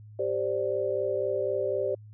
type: chord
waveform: sine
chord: G suspended fourth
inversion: none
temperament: equal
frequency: 392 / 523.3 / 587.3 Hz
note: G4 / C5 / D5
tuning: 0 / 0 / 0 cents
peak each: -30 dBFS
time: 0.19-1.95 s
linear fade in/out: 5 ms
effects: added 106 Hz sine -45 dBFS peak until 2.13 s